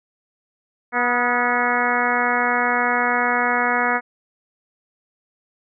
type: harmonic tone with a mistuned harmonic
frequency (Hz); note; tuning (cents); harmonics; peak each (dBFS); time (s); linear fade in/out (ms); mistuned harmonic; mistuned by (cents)
243.2; B3; -26; 1 / 2 / 3 / 4 / 5 / 6 / 7 / 8 / 9; -28 / -27 / -24 / -25 / -25 / -25 / -25 / -27 / -27; 0.92-4.01; 50; 5; +40
effects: none